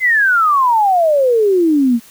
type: exponential sweep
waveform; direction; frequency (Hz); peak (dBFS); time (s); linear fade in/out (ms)
sine; down; 2100 to 225; -9; 0-2; 50
effects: white hiss -43 dBFS RMS until 2.1 s